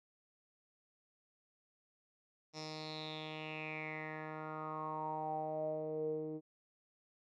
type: tone with low-pass filter sweep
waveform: 10% pulse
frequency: 155.6 Hz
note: D#3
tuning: in tune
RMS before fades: -42 dBFS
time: 2.53-6.41 s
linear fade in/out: 50 ms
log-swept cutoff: 5500 to 370 Hz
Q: 7
effects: none